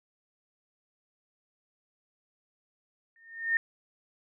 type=tone with exponential growth; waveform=sine; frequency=1827 Hz; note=A#6; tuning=35 cents flat; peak=-20 dBFS; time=3.16-3.57 s; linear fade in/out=1 ms; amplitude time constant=87 ms; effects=none